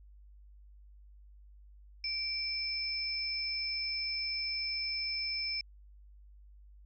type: tone pair together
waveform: sine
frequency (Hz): 2335 / 5254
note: D7 / E8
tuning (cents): -11 / -7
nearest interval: octave + major second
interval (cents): 1404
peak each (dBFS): -38 / -34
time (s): 2.04-5.61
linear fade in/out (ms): 2
effects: added 50 Hz sine -53 dBFS peak until 6.85 s